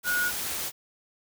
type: tone in noise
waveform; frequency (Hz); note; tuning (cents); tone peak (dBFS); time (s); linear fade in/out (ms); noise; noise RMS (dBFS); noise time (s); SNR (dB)
sine; 1451; F#6; -34; -24; 0.04-0.32; 50; white; -32; 0.03-0.72; +5
effects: none